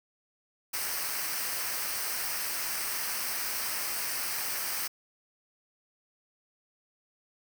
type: noise with comb filter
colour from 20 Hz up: white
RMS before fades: -33 dBFS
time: 0.73-4.88 s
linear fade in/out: 10 ms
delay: 0.28 ms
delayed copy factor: -0.6
effects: none